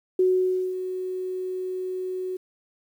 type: tone with ADSR envelope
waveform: sine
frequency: 370 Hz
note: F#4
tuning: in tune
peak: -16 dBFS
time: 0.19-2.37 s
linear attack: 4 ms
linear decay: 540 ms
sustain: -11 dB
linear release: 9 ms
effects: 9-bit